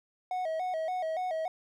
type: tone with vibrato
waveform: triangle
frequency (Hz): 686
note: F5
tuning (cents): -31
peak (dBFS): -28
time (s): 0.31-1.48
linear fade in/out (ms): 2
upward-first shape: square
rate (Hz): 3.5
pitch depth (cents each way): 120
effects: none